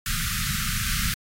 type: band-stop noise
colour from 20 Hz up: pink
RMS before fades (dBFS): -26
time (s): 0.06-1.14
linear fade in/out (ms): 2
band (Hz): 220 to 1200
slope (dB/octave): 96
effects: AAC 48 kbps